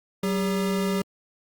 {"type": "tone pair together", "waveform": "square", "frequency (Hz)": [190, 402.6], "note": ["F#3", "G4"], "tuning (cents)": [46, 46], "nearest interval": "octave + minor second", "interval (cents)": 1300, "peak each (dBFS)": [-25, -29], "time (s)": [0.23, 1.02], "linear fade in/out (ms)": 5, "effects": ["Opus 48 kbps"]}